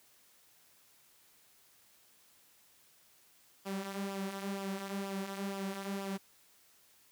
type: tone with flanger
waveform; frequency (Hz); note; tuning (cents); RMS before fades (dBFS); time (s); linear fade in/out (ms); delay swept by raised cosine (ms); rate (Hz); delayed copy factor
sawtooth; 196; G3; 0; -39; 3.65-6.18; 20; 0.47 to 5.57; 2.1; -0.55
effects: white hiss -65 dBFS RMS until 7.11 s + high-pass 60 Hz 12 dB/octave